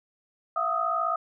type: tone cluster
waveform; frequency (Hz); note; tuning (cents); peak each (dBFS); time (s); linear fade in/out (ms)
sine; 670 / 725 / 1243 / 1302; E5 / F#5 / D#6 / E6; +28 / -35 / -2 / -22; -31 / -34 / -26 / -32; 0.56-1.16; 5
effects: none